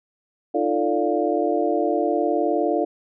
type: tone cluster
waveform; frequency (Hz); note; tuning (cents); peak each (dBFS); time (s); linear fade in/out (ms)
sine; 306.4 / 345.9 / 444.6 / 584 / 702; D#4 / F4 / A4 / D5 / F5; -27 / -17 / +18 / -10 / +9; -25; 0.54-2.85; 10
effects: none